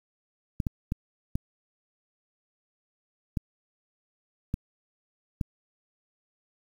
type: clicks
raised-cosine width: 5 ms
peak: -15 dBFS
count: 7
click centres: 0.602 / 0.668 / 0.921 / 1.355 / 3.372 / 4.541 / 5.412 s
effects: 8-bit